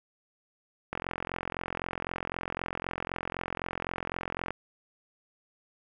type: click train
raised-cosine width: 0.5 ms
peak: -17 dBFS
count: 158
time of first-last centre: 0.93-4.506 s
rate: 43.9 Hz
effects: none